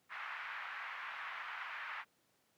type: band-pass noise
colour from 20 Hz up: white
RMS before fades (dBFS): -45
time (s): 0.09-2.05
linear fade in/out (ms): 50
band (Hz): 980 to 2100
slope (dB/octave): 24
effects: pink hiss -75 dBFS RMS until 2.57 s + high-pass 150 Hz 12 dB/octave